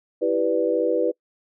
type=chord; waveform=sine; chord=E minor seventh; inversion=none; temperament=equal; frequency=329.6 / 392 / 493.9 / 587.3 Hz; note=E4 / G4 / B4 / D5; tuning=0 / 0 / 0 / 0 cents; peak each=-25 / -26 / -21 / -27 dBFS; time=0.21-1.12 s; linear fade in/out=20 ms; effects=noise-tail reverb RT60 0.1 s tail -25 dB re dry